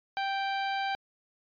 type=tone; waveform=sawtooth; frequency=784 Hz; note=G5; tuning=in tune; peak=-25 dBFS; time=0.17-0.95 s; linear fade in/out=0 ms; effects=resampled to 11025 Hz